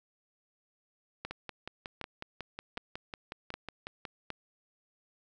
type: two click trains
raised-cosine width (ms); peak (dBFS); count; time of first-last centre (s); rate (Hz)
0.3; -23 / -21; 16 / 5; 1.31-4.052 / 1.25-4.303; 5.47 / 1.31
effects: none